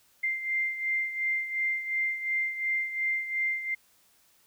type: beating tone pair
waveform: sine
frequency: 2093 / 2095.8 Hz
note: C7 / C7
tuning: 0 / +2 cents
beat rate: 2.8 Hz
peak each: -28 / -34 dBFS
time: 0.23-3.75 s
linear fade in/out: 10 ms
effects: white hiss -64 dBFS RMS until 4.46 s